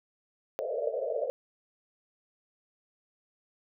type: band-pass noise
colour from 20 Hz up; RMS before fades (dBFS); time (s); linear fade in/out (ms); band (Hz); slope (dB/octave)
pink; -32; 0.59-1.3; 0; 450 to 640; 96
effects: none